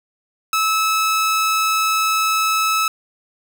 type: tone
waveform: sawtooth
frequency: 1300 Hz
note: E6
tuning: 24 cents flat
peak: -12 dBFS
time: 0.53-2.88 s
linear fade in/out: 2 ms
effects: none